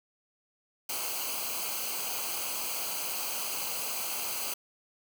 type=noise with comb filter; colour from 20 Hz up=white; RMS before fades=-34 dBFS; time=0.89-4.54 s; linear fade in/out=5 ms; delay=0.55 ms; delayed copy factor=-0.75; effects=none